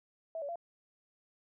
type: tone with pitch steps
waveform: sine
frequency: 652 / 570 / 683 Hz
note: E5 / C#5 / F5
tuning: -19 / +48 / -39 cents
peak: -36 dBFS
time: 0.35-0.557 s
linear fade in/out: 2 ms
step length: 69 ms
effects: none